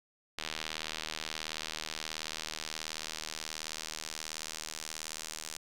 sawtooth tone with band-pass filter sweep, 78.6 Hz, D#2, 18 cents sharp, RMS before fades -41 dBFS, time 0.38-5.57 s, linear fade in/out 5 ms, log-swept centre 3600 to 6900 Hz, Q 1.2, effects none

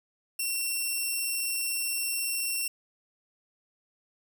5% pulse tone, 2719 Hz, F7, 47 cents flat, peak -19 dBFS, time 0.39-2.68 s, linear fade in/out 5 ms, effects none

